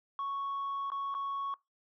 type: tone with dropouts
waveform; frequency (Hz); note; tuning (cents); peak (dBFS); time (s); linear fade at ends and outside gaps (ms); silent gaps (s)
sine; 1108.7; C#6; 0; -31; 0.19-1.54; 1; 0.902-0.918 / 1.142-1.149
effects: noise-tail reverb RT60 0.2 s tail -23 dB re dry + tanh soft clip ceiling -31 dBFS